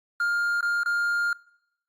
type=tone with dropouts; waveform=triangle; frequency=1407 Hz; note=F6; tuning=12 cents sharp; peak=-20 dBFS; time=0.2-1.33 s; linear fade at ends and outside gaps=2 ms; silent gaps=0.609-0.627 / 0.834-0.859 s; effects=noise-tail reverb RT60 0.8 s tail -23 dB re dry + Opus 32 kbps